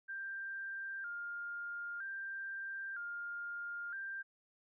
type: tone with vibrato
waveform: sine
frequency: 1492 Hz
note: F#6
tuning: 14 cents sharp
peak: -40 dBFS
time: 0.08-4.23 s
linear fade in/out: 20 ms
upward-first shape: square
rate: 0.52 Hz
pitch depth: 100 cents each way
effects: none